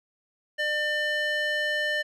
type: tone with band-pass filter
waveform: square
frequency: 600 Hz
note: D5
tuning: 37 cents sharp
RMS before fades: -27 dBFS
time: 0.58-2.03 s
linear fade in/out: 20 ms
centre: 2100 Hz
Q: 2
effects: none